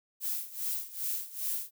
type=noise with tremolo; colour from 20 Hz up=violet; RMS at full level=-32 dBFS; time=0.2-1.71 s; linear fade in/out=50 ms; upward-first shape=sine; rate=2.5 Hz; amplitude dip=85%; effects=none